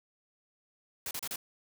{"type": "noise bursts", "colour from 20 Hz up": "white", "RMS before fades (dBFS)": -37, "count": 4, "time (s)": [1.06, 1.359], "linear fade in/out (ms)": 2, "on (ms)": 50, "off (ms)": 33, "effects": []}